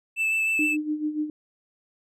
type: tone with vibrato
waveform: triangle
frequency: 2637 Hz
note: E7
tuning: in tune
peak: -20 dBFS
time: 0.16-0.77 s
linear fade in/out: 50 ms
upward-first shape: sine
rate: 6.5 Hz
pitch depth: 11 cents each way
type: tone with tremolo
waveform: sine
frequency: 303.5 Hz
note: D#4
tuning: 43 cents flat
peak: -22 dBFS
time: 0.59-1.3 s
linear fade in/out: 2 ms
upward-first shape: sine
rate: 6.9 Hz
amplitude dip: 70%
effects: none